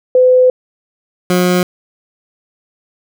sine / 20% pulse tone pair in turn, 507 / 180.03 Hz, B4 / F#3, +45 / -47 cents, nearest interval octave + tritone, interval 1792 cents, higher first, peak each -5 dBFS, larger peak neither, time 0.15-0.5 / 1.3-1.63 s, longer first, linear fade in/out 2 ms, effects none

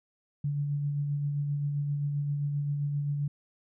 sine tone with tremolo, 144.3 Hz, D3, 30 cents flat, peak -26 dBFS, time 0.44-3.28 s, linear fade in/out 5 ms, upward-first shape sine, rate 7.6 Hz, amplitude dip 30%, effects none

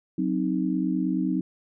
sine chord, C diminished, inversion second, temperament equal, 185 / 261.6 / 311.1 Hz, Gb3 / C4 / Eb4, 0 / 0 / 0 cents, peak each -27 dBFS, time 0.18-1.41 s, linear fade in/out 5 ms, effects none

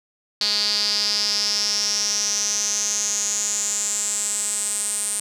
sawtooth tone with band-pass filter sweep, 207.4 Hz, G#3, 2 cents flat, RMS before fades -23 dBFS, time 0.41-5.2 s, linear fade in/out 2 ms, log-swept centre 4500 to 8800 Hz, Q 8.6, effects none

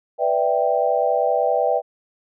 sine chord, E minor seventh, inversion second, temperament equal with one note detuned, 493.9 / 589 / 659.3 / 784 Hz, B4 / D5 / E5 / G5, 0 / +5 / 0 / 0 cents, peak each -22 dBFS, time 0.18-1.82 s, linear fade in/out 50 ms, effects none

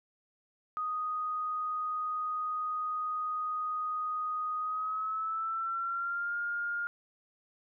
sine tone with pitch glide, 1244.5 to 1413.1 Hz, D#6 to F6, 0 to +20 cents, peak -31 dBFS, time 0.77-6.87 s, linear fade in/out 0 ms, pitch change +220 cents, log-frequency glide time 4.59-6.36 s, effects none

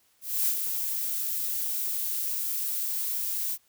violet noise with ADSR envelope, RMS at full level -24 dBFS, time 0.21-3.58 s, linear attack 260 ms, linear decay 72 ms, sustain -6 dB, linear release 51 ms, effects white hiss -66 dBFS RMS until 3.68 s

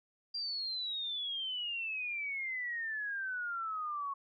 sine exponential sweep, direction down, 4780 to 1098 Hz, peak -35 dBFS, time 0.34-4.14 s, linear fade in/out 10 ms, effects none

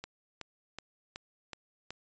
click train, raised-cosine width 0.2 ms, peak -23 dBFS, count 6, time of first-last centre 0.04-1.906 s, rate 2.68 Hz, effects resampled to 16000 Hz

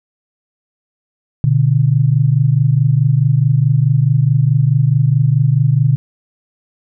sine tone pair together, 122.12 / 146.8 Hz, B2 / D3, -19 / 0 cents, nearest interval minor third, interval 319 cents, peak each -12 dBFS, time 1.44-5.96 s, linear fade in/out 0 ms, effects none

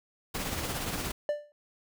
pink noise with tremolo, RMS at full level -32 dBFS, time 0.34-1.12 s, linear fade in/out 10 ms, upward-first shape triangle, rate 17 Hz, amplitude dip 45%
triangle tone with exponential decay, 590 Hz, D5, 8 cents sharp, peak -21 dBFS, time 1.29-1.52 s, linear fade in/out 1 ms, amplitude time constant 49 ms
effects none

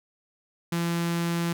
sawtooth tone with notch filter, 170 Hz, F3, 46 cents flat, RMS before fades -27 dBFS, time 0.72-1.53 s, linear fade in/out 5 ms, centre 590 Hz, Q 1.6, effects none

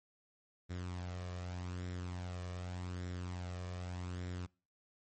sawtooth tone with flanger, 89.8 Hz, F2, 49 cents sharp, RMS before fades -42 dBFS, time 0.69-4.47 s, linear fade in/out 20 ms, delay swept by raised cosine 0.54 to 1.74 ms, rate 0.84 Hz, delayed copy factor +0.5, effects noise-tail reverb RT60 0.4 s tail -26 dB re dry + MP3 32 kbps

